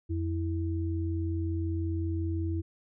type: tone pair together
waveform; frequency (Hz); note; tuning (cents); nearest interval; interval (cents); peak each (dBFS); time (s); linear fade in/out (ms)
sine; 87.31 / 327.7; F2 / E4; 0 / -10; octave + major seventh; 2290; -29 / -34; 0.09-2.62; 20
effects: none